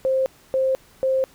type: tone bursts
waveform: sine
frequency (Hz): 527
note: C5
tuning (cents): +12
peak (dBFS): -17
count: 3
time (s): 0.05-1.24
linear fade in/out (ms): 0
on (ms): 210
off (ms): 280
effects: pink hiss -53 dBFS RMS until 1.34 s